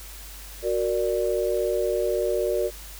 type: chord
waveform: sine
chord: Gb augmented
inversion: none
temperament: equal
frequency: 370 / 466.2 / 587.3 Hz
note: Gb4 / Bb4 / D5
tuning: 0 / 0 / 0 cents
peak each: -26 dBFS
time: 0.62-2.71 s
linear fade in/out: 50 ms
effects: added 50 Hz sine -41 dBFS peak until 2.99 s + white hiss -43 dBFS RMS until 2.99 s